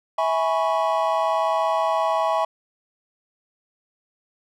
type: chord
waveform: triangle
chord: C# minor seventh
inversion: first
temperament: equal with one note detuned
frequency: 652.1 / 830.6 / 987.8 / 1108.7 Hz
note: E5 / G#5 / B5 / C#6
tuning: -19 / 0 / 0 / 0 cents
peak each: -21 / -23 / -24 / -24 dBFS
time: 0.18-2.45 s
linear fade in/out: 5 ms
effects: none